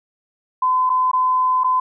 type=tone with dropouts; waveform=sine; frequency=1019 Hz; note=C6; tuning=46 cents flat; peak=-14 dBFS; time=0.62-1.8 s; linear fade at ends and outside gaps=5 ms; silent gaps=0.895-0.899 / 1.115-1.132 / 1.636-1.643 s; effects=none